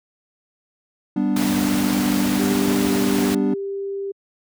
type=chord; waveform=triangle; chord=G major; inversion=none; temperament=equal; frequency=196 / 246.9 / 293.7 Hz; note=G3 / B3 / D4; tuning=0 / 0 / 0 cents; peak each=-20 dBFS; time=1.16-3.54 s; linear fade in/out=5 ms
type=noise; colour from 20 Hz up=pink; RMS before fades=-26 dBFS; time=1.36-3.35 s; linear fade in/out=5 ms
type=tone; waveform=sine; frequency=395.1 Hz; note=G4; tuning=14 cents sharp; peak=-24 dBFS; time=2.39-4.12 s; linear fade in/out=10 ms
effects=high-pass 100 Hz 12 dB/octave